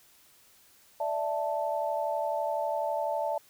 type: chord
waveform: sine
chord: D suspended second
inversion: none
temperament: equal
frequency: 587.3 / 659.3 / 880 Hz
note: D5 / E5 / A5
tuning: 0 / 0 / 0 cents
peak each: -32 dBFS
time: 1-3.38 s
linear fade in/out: 5 ms
effects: white hiss -60 dBFS RMS until 3.49 s